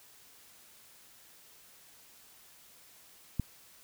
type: click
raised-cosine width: 5 ms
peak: -17 dBFS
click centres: 3.397 s
effects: white hiss -58 dBFS RMS until 3.83 s